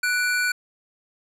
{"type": "tone pair together", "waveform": "square", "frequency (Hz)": [1480, 2351], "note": ["F#6", "D7"], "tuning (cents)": [0, 1], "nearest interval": "minor sixth", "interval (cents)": 801, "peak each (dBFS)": [-22, -28], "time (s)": [0.03, 0.52], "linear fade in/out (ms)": 5, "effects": ["low-pass 12000 Hz 12 dB/octave"]}